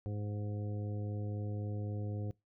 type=harmonic tone; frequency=103.83 Hz; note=G#2; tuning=in tune; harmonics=1 / 2 / 3 / 4 / 5 / 7; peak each=-36 / -46 / -48 / -50 / -50 / -57 dBFS; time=0.06-2.31 s; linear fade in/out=0 ms; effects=noise-tail reverb RT60 0.2 s tail -23 dB re dry